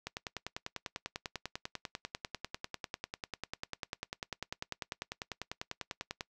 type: click train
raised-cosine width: 0.2 ms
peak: -20 dBFS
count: 63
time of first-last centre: 0.07-6.209 s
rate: 10.1 Hz
effects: noise-tail reverb RT60 0.1 s tail -21 dB re dry